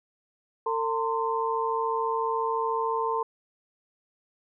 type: tone cluster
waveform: sine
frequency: 450.7 / 907 / 1041 Hz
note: A4 / A#5 / C6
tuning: +42 / -48 / -9 cents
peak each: -29 dBFS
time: 0.66-3.23 s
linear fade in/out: 5 ms
effects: none